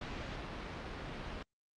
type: low-pass noise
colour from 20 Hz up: pink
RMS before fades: -43 dBFS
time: 0.01-1.43 s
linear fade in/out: 5 ms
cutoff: 3600 Hz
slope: 12 dB/octave
effects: low-pass 6000 Hz 12 dB/octave + Opus 48 kbps